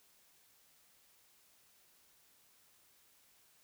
silence, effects white hiss -68 dBFS RMS until 3.63 s

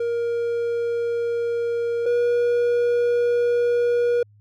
triangle tone pair in turn, 470 / 479.6 Hz, A#4 / A#4, +14 / +49 cents, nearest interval unison, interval 35 cents, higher second, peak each -19 / -15 dBFS, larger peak second, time 0-2.06 / 2.06-4.23 s, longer second, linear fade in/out 5 ms, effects added 104 Hz sine -50 dBFS peak until 4.4 s

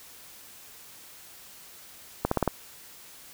accelerating click train, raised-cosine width 1 ms, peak -9 dBFS, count 5, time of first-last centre 2.25-2.477 s, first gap 64 ms, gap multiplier 0.92, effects white hiss -49 dBFS RMS until 3.33 s

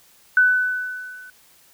sine tone with level ramp, 1499 Hz, F#6, 22 cents sharp, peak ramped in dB -10 to -39 dBFS, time 0.37-1.3 s, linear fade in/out 2 ms, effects white hiss -54 dBFS RMS until 1.73 s

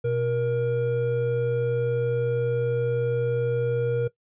triangle tone pair together, 123.3 / 472.7 Hz, B2 / A#4, -2 / +24 cents, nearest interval octave + major seventh, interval 2326 cents, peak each -25 / -21 dBFS, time 0.04-4.08 s, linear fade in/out 10 ms, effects noise-tail reverb RT60 0.1 s tail -18 dB re dry + resampled to 8000 Hz

